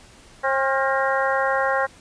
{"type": "harmonic tone with a mistuned harmonic", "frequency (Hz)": 268.2, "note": "C4", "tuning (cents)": 43, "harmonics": [2, 3, 4, 5, 6, 7], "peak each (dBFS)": [-23, -25, -26, -27, -28, -28], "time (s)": [0.43, 1.87], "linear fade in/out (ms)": 20, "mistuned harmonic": 5, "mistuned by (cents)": 63, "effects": ["pink hiss -49 dBFS RMS until 2 s", "resampled to 22050 Hz"]}